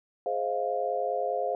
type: chord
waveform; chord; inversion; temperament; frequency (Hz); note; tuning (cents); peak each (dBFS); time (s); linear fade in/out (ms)
sine; F minor seventh; first; just; 419.1 / 523.8 / 628.6 / 698.5; Ab4 / C5 / Eb5 / F5; +16 / +2 / +18 / 0; -34 / -31 / -35 / -30; 0.26-1.55; 2
effects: none